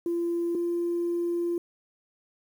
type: tone pair in turn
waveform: sine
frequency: 341.9 / 344.7 Hz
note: F4 / F4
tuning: -37 / -23 cents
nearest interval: unison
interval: 14 cents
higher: second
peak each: -24 dBFS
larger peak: neither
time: 0.06-0.55 / 0.55-1.58 s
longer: second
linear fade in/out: 2 ms
effects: tanh soft clip ceiling -21 dBFS + 9-bit